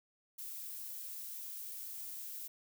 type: noise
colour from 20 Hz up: violet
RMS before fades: -45 dBFS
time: 0.38-2.48 s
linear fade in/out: 10 ms
effects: none